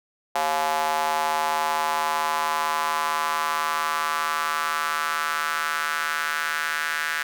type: tone with high-pass filter sweep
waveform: square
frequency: 77.78 Hz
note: D#2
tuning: in tune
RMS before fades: -25 dBFS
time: 0.35-7.23 s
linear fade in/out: 5 ms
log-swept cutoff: 770 to 1600 Hz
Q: 3.6
effects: none